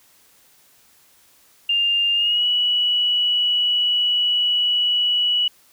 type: tone with pitch glide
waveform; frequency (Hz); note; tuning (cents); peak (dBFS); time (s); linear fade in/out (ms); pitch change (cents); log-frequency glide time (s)
sine; 2803 to 2939; F7 to F#7; +6 to -12; -16; 1.69-5.48; 5; +82; 2.14-2.46
effects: white hiss -55 dBFS RMS until 5.72 s